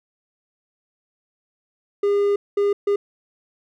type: tone bursts at uneven times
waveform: triangle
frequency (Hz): 405.2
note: G#4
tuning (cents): -43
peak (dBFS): -14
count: 3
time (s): 2.03-2.36 / 2.57-2.73 / 2.87-2.96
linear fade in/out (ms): 5
effects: none